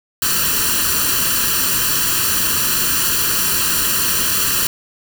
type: noise with comb filter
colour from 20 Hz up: white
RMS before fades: -17 dBFS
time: 0.22-4.67 s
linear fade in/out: 2 ms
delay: 0.69 ms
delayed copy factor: +0.8
effects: none